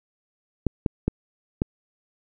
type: clicks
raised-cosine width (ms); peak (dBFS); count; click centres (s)
3; -8; 4; 0.667 / 0.862 / 1.08 / 1.619
effects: none